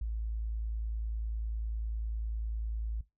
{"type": "tone", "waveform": "sine", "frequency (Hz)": 55, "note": "A1", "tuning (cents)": 0, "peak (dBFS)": -32, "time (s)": [0.01, 3.01], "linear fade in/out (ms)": 5, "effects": ["noise-tail reverb RT60 0.2 s tail -18 dB re dry"]}